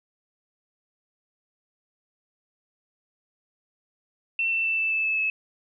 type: tone with pitch steps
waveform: sine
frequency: 2695 / 2678 / 2661 / 2644 / 2627 / 2611 / 2594 Hz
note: E7 / E7 / E7 / E7 / E7 / E7 / E7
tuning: +38 / +27 / +16 / +5 / -7 / -17 / -28 cents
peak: -22 dBFS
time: 4.39-5.3 s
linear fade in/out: 2 ms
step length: 130 ms
effects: none